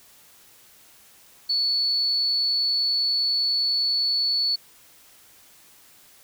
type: tone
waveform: sine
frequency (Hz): 4435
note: C#8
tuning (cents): 0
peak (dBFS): -20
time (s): 1.49-4.56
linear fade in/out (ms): 10
effects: white hiss -53 dBFS RMS until 6.23 s